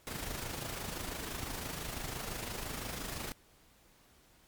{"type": "noise with amplitude modulation", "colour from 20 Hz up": "pink", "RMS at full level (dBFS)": -38, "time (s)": [0.07, 3.32], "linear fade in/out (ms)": 0, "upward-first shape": "sine", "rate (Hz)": 25.9, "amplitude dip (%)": 50, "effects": ["pink hiss -64 dBFS RMS until 4.47 s", "MP3 96 kbps"]}